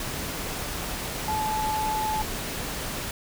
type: tone in noise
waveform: sine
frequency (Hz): 864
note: A5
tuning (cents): -32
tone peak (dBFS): -25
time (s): 1.28-2.22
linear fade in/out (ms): 2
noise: pink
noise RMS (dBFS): -32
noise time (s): 0-3.11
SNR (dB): +4
effects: none